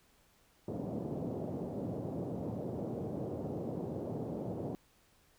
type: band-pass noise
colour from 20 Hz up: pink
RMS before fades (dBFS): -39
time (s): 0.68-4.75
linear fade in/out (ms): 0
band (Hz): 110 to 620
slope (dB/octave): 24
effects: pink hiss -68 dBFS RMS until 5.38 s